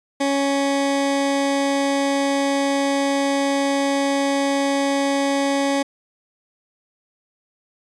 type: tone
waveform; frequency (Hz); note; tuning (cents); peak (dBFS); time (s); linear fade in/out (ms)
20% pulse; 277.9; C#4; +4; -13; 0.2-5.83; 10
effects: resampled to 22050 Hz